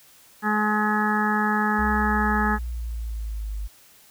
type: harmonic tone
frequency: 211.7 Hz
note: G#3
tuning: 33 cents sharp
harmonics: 1 / 2 / 4 / 5 / 6 / 7 / 8 / 9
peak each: -24 / -32 / -26 / -35 / -27 / -37 / -26 / -38 dBFS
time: 0.42-2.59 s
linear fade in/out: 50 ms
type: linear sweep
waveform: sine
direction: down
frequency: 67 to 50.4 Hz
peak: -27 dBFS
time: 1.78-3.68 s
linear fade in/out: 20 ms
effects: white hiss -53 dBFS RMS until 4.1 s